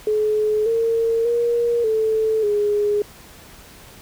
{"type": "tone with pitch steps", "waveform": "sine", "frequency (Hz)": [427, 456.7, 472.5, 439.2, 414.4], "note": ["G#4", "A#4", "A#4", "A4", "G#4"], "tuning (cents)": [48, -36, 23, -3, -4], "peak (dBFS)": -16, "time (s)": [0.07, 3.02], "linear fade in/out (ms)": 2, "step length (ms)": 590, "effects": ["pink hiss -44 dBFS RMS until 4.01 s"]}